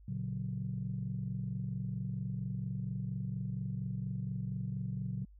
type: chord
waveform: sine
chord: F# major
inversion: first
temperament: equal with one note detuned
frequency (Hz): 116.54 / 140.85 / 185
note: A#2 / C#3 / F#3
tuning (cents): 0 / +28 / 0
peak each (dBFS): -38 / -39 / -39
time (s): 0.08-5.25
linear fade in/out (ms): 5
effects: tanh soft clip ceiling -26 dBFS + added 50 Hz sine -54 dBFS peak until 5.39 s